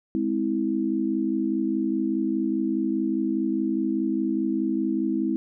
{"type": "chord", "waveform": "sine", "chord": "Ab augmented", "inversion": "none", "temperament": "just", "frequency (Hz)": [207.7, 259.6, 324.5], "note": ["Ab3", "C4", "E4"], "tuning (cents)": [0, -13, -27], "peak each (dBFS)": [-28, -27, -25], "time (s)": [0.15, 5.36], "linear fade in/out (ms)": 0, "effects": []}